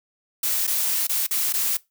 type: noise with dropouts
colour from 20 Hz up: blue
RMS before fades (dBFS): -23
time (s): 0.43-1.77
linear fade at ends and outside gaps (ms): 5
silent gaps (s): 0.669-0.675 / 1.07-1.093 / 1.267-1.309 / 1.526-1.537
effects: noise-tail reverb RT60 0.2 s tail -21 dB re dry